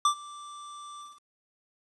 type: tone with ADSR envelope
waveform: square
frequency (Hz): 1174.7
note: D6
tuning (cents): 0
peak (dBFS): -19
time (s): 0.05-1.21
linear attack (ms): 3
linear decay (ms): 90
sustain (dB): -23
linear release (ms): 200
effects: resampled to 22050 Hz + 10-bit